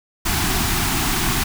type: band-stop noise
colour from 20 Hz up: pink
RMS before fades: -20 dBFS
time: 0.25-1.44 s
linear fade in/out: 10 ms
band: 400 to 680 Hz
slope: 96 dB/octave
effects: none